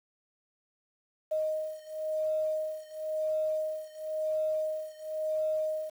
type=beating tone pair; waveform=sine; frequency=622.3 / 623.26 Hz; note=D#5 / D#5; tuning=0 / +3 cents; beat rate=0.96 Hz; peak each=-32 / -33 dBFS; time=1.31-5.9 s; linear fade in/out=10 ms; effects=9-bit